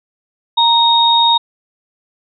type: tone pair together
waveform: sine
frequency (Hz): 932.3 / 3729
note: A#5 / A#7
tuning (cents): 0 / 0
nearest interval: 2 octaves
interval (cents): 2400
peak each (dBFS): -11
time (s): 0.57-1.38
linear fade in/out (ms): 10
effects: none